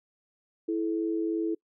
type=tone pair together; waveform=sine; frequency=329 / 432 Hz; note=E4 / A4; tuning=-3 / -32 cents; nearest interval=perfect fourth; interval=471 cents; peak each=-27 / -32 dBFS; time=0.68-1.55 s; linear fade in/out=10 ms; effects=noise-tail reverb RT60 0.1 s tail -25 dB re dry